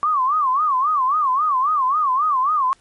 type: tone with vibrato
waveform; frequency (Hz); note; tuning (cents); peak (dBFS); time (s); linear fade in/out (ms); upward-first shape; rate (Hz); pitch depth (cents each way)
sine; 1128; C#6; +30; -15; 0.03-2.73; 0; sine; 3.7; 190
effects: pink hiss -57 dBFS RMS until 2.8 s + MP3 48 kbps